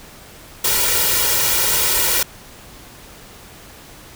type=noise with comb filter; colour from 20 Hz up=white; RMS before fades=-17 dBFS; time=0.64-2.23 s; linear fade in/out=5 ms; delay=2.1 ms; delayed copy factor=+0.75; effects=pink hiss -41 dBFS RMS until 4.15 s